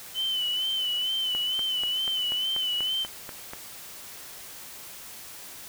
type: tone with vibrato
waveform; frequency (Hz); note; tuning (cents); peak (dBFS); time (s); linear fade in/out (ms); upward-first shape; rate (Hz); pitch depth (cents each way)
sine; 3023; F#7; +36; -25; 0.14-3.07; 50; sine; 2.2; 56
type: click train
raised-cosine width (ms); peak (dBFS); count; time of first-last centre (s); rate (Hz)
0.5; -22; 10; 1.35-3.534; 4.12
effects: white hiss -43 dBFS RMS until 5.68 s